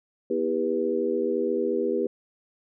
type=harmonic tone with a mistuned harmonic; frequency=81.4 Hz; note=E2; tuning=21 cents flat; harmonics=3 / 4 / 5 / 6; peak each=-31 / -30 / -26 / -28 dBFS; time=0.3-2.07 s; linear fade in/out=5 ms; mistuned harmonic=5; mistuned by=-32 cents; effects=none